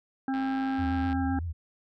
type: harmonic tone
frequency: 266.5 Hz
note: C4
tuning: 32 cents sharp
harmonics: 1 / 3 / 5 / 6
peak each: -27 / -34 / -44 / -41 dBFS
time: 0.28-1.39 s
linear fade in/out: 2 ms
type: click train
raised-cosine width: 0.3 ms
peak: -27 dBFS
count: 83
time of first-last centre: 0.34-1.128 s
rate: 104 Hz
type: tone with vibrato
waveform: sine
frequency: 82.41 Hz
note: E2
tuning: in tune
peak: -30 dBFS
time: 0.78-1.53 s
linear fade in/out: 20 ms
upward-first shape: triangle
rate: 7.8 Hz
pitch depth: 130 cents each way
effects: none